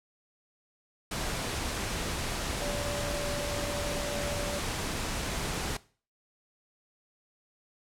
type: tone in noise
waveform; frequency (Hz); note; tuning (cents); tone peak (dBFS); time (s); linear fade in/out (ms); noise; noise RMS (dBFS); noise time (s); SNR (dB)
sine; 580; D5; -22; -35; 2.61-4.59; 5; pink; -33; 1.11-5.77; -5
effects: noise-tail reverb RT60 0.4 s tail -19 dB re dry + low-pass 10000 Hz 12 dB/octave